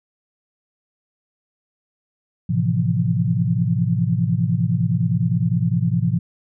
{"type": "chord", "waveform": "sine", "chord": "F major seventh", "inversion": "first", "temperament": "equal with one note detuned", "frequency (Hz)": [110, 129.46, 164.81, 174.61], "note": ["A2", "C3", "E3", "F3"], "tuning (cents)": [0, -18, 0, 0], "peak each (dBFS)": -22, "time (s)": [2.49, 6.19], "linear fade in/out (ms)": 10, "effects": []}